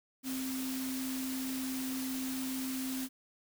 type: tone in noise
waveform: sine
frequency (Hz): 261.6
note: C4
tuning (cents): 0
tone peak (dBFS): -35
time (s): 0.23-3.09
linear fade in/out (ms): 50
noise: white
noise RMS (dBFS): -42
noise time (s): 0.23-3.09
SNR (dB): +4
effects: none